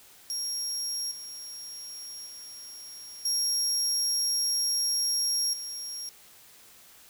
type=tone with level steps; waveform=30% pulse; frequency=5588 Hz; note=F8; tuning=in tune; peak=-26 / -35 / -38 / -21 / -31 dBFS; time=0.3-6.09 s; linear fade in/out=0 ms; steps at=1.11 / 2.26 / 3.25 / 5.53 s; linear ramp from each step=5 ms; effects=white hiss -54 dBFS RMS until 7.09 s